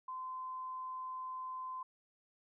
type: tone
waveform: sine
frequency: 1030 Hz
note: C6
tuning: 28 cents flat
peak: -40 dBFS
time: 0.08-1.83 s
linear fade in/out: 5 ms
effects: none